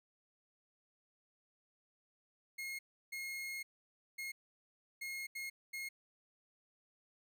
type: tone bursts at uneven times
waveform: 40% pulse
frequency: 2152 Hz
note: C7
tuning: 48 cents sharp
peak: -40 dBFS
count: 6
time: 2.58-2.79 / 3.12-3.63 / 4.18-4.32 / 5.01-5.27 / 5.35-5.5 / 5.73-5.89 s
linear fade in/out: 10 ms
effects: none